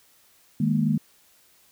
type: chord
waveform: sine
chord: D# suspended fourth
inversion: none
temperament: just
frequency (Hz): 155.56 / 207.4 / 233.3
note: D#3 / G#3 / A#3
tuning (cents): 0 / -2 / +2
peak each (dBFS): -24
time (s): 0.6-0.98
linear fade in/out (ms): 5
effects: white hiss -59 dBFS RMS until 1.71 s